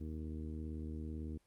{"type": "harmonic tone", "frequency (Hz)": 78, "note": "D#2", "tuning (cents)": 5, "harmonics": [1, 2, 3, 4, 5, 6], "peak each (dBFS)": [-42, -51, -47, -49, -56, -58], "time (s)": [0, 1.38], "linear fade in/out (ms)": 10, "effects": ["pink hiss -75 dBFS RMS until 1.46 s", "Opus 32 kbps"]}